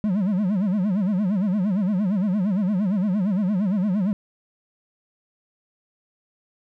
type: tone with vibrato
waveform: triangle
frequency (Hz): 196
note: G3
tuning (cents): 0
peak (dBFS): -17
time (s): 0.04-4.13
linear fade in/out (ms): 0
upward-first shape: sine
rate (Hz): 8.7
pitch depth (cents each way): 180
effects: none